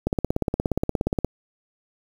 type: click train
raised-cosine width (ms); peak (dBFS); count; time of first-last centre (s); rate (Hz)
2; -8; 21; 0.07-1.246; 17
effects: 7-bit